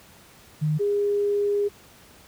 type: tone pair in turn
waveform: sine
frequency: 152.9 / 408.2 Hz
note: D#3 / G#4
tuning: -30 / -30 cents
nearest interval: octave + perfect fourth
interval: 1700 cents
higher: second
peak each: -20 / -20 dBFS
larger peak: neither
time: 0.61-0.79 / 0.79-1.69 s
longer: second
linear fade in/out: 20 ms
effects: pink hiss -51 dBFS RMS until 2.27 s + high-pass 60 Hz 12 dB/octave